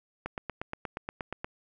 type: click train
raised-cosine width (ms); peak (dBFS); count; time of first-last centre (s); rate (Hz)
0.5; -19; 11; 0.26-1.445; 8.44
effects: none